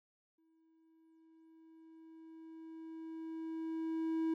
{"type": "tone with exponential growth", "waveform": "triangle", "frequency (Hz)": 323.4, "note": "E4", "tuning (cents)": -33, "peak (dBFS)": -29, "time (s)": [0.38, 4.34], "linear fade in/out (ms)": 5, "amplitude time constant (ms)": 860, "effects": []}